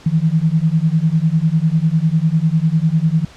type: beating tone pair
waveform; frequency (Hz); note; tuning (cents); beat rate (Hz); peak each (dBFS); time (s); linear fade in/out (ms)
sine; 155.56 / 165.56; D#3 / E3; 0 / +8; 10; -15; 0.06-3.25; 5
effects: pink hiss -42 dBFS RMS until 3.36 s + low-pass 6000 Hz 12 dB/octave